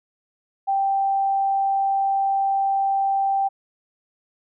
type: tone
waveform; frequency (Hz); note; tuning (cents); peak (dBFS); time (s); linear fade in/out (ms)
sine; 784; G5; 0; -18; 0.67-3.49; 20
effects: none